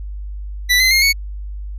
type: tone with pitch steps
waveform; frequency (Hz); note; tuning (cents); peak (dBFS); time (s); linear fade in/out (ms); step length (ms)
25% pulse; 1975.5 / 2053 / 2134 / 2219; B6 / C7 / C7 / C#7; 0 / -33 / +34 / +1; -7; 0.69-1.13; 20; 110
effects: added 50 Hz sine -25 dBFS peak until 1.78 s + resampled to 32000 Hz